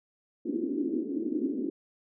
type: band-pass noise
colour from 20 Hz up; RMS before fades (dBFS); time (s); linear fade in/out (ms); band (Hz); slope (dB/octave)
white; -31; 0.45-1.7; 5; 250 to 350; 48
effects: none